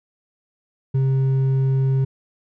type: tone with hard clipping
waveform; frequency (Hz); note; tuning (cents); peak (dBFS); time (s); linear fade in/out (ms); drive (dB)
sine; 133.5; C3; +35; -17; 0.94-2.05; 10; 4
effects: none